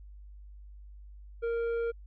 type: tone with tanh clipping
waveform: triangle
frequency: 465 Hz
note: A#4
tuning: 4 cents flat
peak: -30 dBFS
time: 1.42-1.92 s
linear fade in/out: 20 ms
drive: 12 dB
effects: added 50 Hz sine -46 dBFS peak until 2.06 s